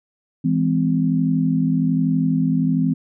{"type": "chord", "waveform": "sine", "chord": "E augmented", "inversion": "none", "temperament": "just", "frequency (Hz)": [164.81, 206, 257.5], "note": ["E3", "G#3", "B#3"], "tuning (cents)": [0, -14, -28], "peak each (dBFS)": [-19, -24, -19], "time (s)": [0.44, 2.94], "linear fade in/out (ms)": 10, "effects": []}